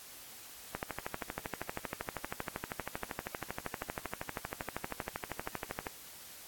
click train, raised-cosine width 0.5 ms, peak -20 dBFS, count 66, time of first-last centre 0.75-5.868 s, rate 12.7 Hz, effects white hiss -51 dBFS RMS until 6.47 s + AAC 64 kbps

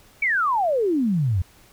sine exponential sweep, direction down, 2334 to 84 Hz, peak -18 dBFS, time 0.22-1.42 s, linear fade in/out 5 ms, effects pink hiss -53 dBFS RMS until 1.72 s

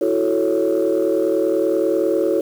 sine chord, F# minor seventh, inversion third, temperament equal, 329.6 / 370 / 440 / 554.4 Hz, E4 / F#4 / A4 / C#5, 0 / 0 / 0 / 0 cents, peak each -20 dBFS, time 0.01-2.41 s, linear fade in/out 5 ms, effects tanh soft clip ceiling -9 dBFS + 7-bit

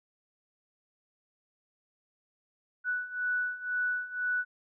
sine beating tone pair, 1480 / 1482 Hz, F#6 / F#6, 0 / +2 cents, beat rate 2 Hz, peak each -34 / -31 dBFS, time 2.84-4.45 s, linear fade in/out 50 ms, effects none

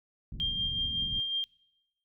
pink low-pass noise, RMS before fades -40 dBFS, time 0.32-1.2 s, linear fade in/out 0 ms, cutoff 220 Hz, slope 24 dB/octave
sine tone with tremolo, 3195 Hz, G7, 32 cents sharp, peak -27 dBFS, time 0.4-1.44 s, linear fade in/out 0 ms, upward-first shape sine, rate 5.4 Hz, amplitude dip 40%
effects noise-tail reverb RT60 0.9 s tail -22 dB re dry

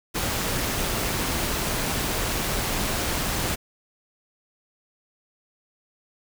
pink noise with amplitude modulation, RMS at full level -25 dBFS, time 0.14-3.56 s, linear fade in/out 20 ms, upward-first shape sine, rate 181 Hz, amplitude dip 25%, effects none

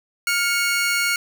sawtooth tone pair together, 1408 / 2213 Hz, F6 / C#7, +14 / -3 cents, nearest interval minor sixth, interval 783 cents, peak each -18 dBFS, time 0.27-1.16 s, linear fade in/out 2 ms, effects none

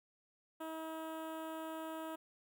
15% pulse tone with notch filter, 320 Hz, D#4, 49 cents sharp, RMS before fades -44 dBFS, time 0.6-2.16 s, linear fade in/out 10 ms, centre 5200 Hz, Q 0.52, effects none

